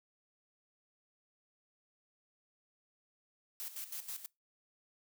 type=noise with tremolo; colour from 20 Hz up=blue; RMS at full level=-42 dBFS; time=3.6-4.26 s; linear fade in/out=0 ms; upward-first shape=square; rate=6.2 Hz; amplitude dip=70%; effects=noise-tail reverb RT60 0.2 s tail -24 dB re dry